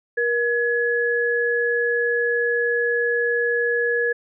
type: tone pair together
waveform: sine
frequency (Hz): 474.7 / 1691.6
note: A#4 / G#6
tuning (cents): +31 / +31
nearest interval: octave + minor seventh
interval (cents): 2200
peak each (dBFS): -21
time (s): 0.17-4.13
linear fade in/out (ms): 10
effects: none